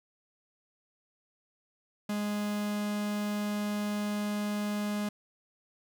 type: tone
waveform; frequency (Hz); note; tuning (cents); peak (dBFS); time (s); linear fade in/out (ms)
45% pulse; 207.7; G#3; 0; -30; 2.09-5.09; 5
effects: none